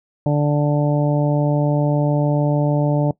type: harmonic tone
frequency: 146.83 Hz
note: D3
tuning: in tune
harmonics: 1 / 2 / 3 / 4 / 5 / 6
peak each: -16 / -21 / -28 / -22 / -30 / -30 dBFS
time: 0.26-3.11 s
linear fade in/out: 2 ms
effects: noise-tail reverb RT60 0.1 s tail -20 dB re dry